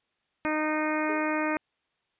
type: harmonic tone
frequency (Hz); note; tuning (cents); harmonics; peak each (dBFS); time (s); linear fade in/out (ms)
307.7; D#4; -19; 1 / 2 / 3 / 4 / 5 / 6 / 7 / 8; -29 / -32 / -34 / -35 / -36 / -37 / -37 / -38; 0.45-1.57; 0
type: tone with exponential decay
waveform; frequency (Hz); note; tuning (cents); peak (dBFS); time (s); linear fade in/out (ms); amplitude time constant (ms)
triangle; 415.3; G#4; 0; -30; 1.09-1.39; 5; 64
effects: white hiss -75 dBFS RMS until 2.19 s + resampled to 8000 Hz